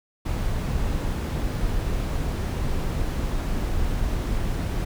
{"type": "noise", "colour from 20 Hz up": "brown", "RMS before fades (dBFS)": -25, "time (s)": [0.25, 4.85], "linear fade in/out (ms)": 10, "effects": []}